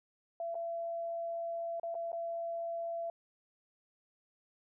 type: tone with dropouts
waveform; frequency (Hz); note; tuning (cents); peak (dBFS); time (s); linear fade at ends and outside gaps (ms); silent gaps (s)
sine; 674; E5; +38; -35; 0.4-3.1; 2; 0.545-0.552 / 1.798-1.832 / 1.944-1.951 / 2.119-2.129
effects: none